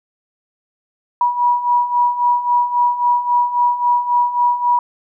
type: beating tone pair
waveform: sine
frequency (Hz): 967 / 970.7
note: B5 / B5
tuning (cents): -37 / -30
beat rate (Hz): 3.7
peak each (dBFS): -19 / -14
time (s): 1.21-4.79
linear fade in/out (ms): 2
effects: none